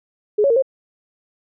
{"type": "tone with pitch steps", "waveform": "sine", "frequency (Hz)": [419.6, 558, 461.3, 533], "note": ["G#4", "C#5", "A#4", "C5"], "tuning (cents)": [18, 11, -18, 32], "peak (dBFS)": -12, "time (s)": [0.38, 0.624], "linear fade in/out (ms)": 10, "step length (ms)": 61, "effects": []}